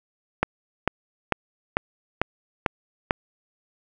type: click train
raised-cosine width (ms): 0.5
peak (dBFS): -4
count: 7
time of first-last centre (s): 0.43-3.109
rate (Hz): 2.24
effects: none